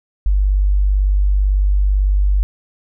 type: tone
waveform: sine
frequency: 49 Hz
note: G1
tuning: in tune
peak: -11 dBFS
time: 0.26-2.43 s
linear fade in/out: 0 ms
effects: none